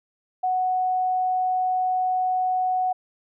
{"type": "tone", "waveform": "sine", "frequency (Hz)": 740, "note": "F#5", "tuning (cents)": 0, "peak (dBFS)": -20, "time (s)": [0.43, 2.93], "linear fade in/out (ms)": 10, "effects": []}